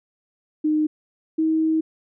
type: tone pair in turn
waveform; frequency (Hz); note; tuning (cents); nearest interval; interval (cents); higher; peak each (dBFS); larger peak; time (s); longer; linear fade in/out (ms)
sine; 306.7 / 318; D#4 / D#4; -25 / +38; minor second; 63; second; -17; neither; 0.64-0.87 / 1.38-1.81; second; 10
effects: none